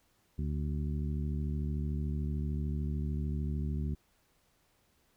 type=harmonic tone with a mistuned harmonic; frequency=73.42 Hz; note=D2; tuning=in tune; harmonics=1 / 2 / 3 / 4 / 5; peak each=-33 / -36 / -40 / -48 / -50 dBFS; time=0.38-3.95 s; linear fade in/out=10 ms; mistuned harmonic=5; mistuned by=+37 cents; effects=pink hiss -71 dBFS RMS until 5.16 s